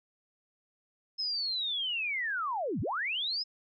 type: linear two-way sweep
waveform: sine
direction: down then up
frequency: 5210 to 78.3 to 5210 Hz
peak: -30 dBFS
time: 1.18-3.44 s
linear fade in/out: 20 ms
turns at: 2.81 s
effects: none